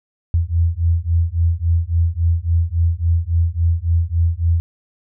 sine beating tone pair, 82.41 / 86.01 Hz, E2 / F2, 0 / -26 cents, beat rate 3.6 Hz, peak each -17 dBFS, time 0.34-4.6 s, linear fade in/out 0 ms, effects none

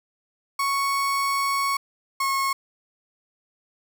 35% pulse tone pair in turn, 1108.7 / 1089.7 Hz, C#6 / C#6, 0 / -30 cents, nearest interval unison, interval 30 cents, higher first, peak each -20 dBFS, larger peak neither, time 0.59-1.77 / 2.2-2.53 s, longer first, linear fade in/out 5 ms, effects none

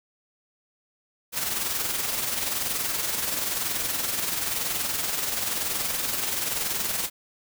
white noise with amplitude modulation, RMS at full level -26 dBFS, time 1.32-7.1 s, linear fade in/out 50 ms, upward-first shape sine, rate 21 Hz, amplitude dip 45%, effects none

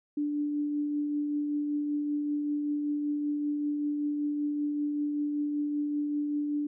sine tone with tremolo, 293.7 Hz, D4, in tune, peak -26 dBFS, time 0.17-6.67 s, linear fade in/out 5 ms, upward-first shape triangle, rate 5.2 Hz, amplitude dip 30%, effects none

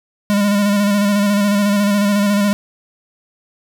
square tone with vibrato, 203.5 Hz, G#3, 35 cents flat, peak -13 dBFS, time 0.3-2.53 s, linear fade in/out 0 ms, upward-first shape square, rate 14 Hz, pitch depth 27 cents each way, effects none

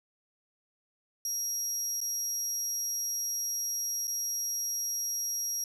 35% pulse tone with dropouts, 5660 Hz, F8, 22 cents sharp, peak -28 dBFS, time 1.25-5.64 s, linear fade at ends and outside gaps 2 ms, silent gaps 2.005-2.013 / 4.072-4.078 s, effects none

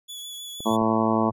sawtooth tone with vibrato, 3410 Hz, G#7, 45 cents sharp, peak -32 dBFS, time 0.08-0.77 s, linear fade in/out 20 ms, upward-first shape sine, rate 6.4 Hz, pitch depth 19 cents each way
clicks, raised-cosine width 2 ms, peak -24 dBFS, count 2, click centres 0.605 / 0.817 s
harmonic tone, 111.3 Hz, A2, 20 cents sharp, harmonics 2 / 3 / 4 / 5 / 6 / 7 / 8 / 9 / 10, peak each -23 / -27 / -30 / -31 / -28 / -33 / -29 / -29 / -30 dBFS, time 0.65-1.31 s, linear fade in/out 20 ms
triangle tone, 110 Hz, A2, in tune, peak -31 dBFS, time 0.7-1.32 s, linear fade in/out 10 ms
effects none

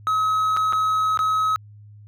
triangle tone with dropouts, 1278 Hz, D#6, 46 cents sharp, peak -16 dBFS, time 0.07-1.56 s, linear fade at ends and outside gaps 0 ms, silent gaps 0.566-0.571 / 0.725-0.732 / 1.174-1.191 s, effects added 104 Hz sine -42 dBFS peak until 2.07 s

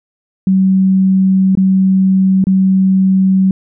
sine tone with dropouts, 190 Hz, F#3, 46 cents sharp, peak -7 dBFS, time 0.47-3.51 s, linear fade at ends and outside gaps 2 ms, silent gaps 1.552-1.573 / 2.441-2.469 s, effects none

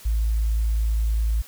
sine tone, 55 Hz, A1, in tune, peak -18 dBFS, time 0.05-1.42 s, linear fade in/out 10 ms, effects tanh soft clip ceiling -14 dBFS + white hiss -46 dBFS RMS until 1.47 s

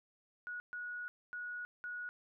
sine tone bursts at uneven times, 1458 Hz, F#6, 26 cents flat, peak -40 dBFS, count 4, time 0.47-0.6 / 0.73-1.08 / 1.33-1.65 / 1.84-2.09 s, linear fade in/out 0 ms, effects none

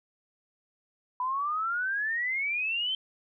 sine exponential sweep, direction up, 987.8 to 3136 Hz, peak -27 dBFS, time 1.2-2.95 s, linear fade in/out 2 ms, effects none

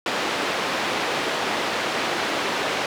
pink band-pass noise, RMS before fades -25 dBFS, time 0.06-2.86 s, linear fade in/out 2 ms, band 360 to 3800 Hz, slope 12 dB/octave, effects none

